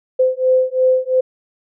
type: beating tone pair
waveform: sine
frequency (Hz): 513 / 515.9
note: C5 / C5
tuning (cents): -34 / -24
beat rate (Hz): 2.9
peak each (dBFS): -15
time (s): 0.19-1.21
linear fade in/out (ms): 10
effects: none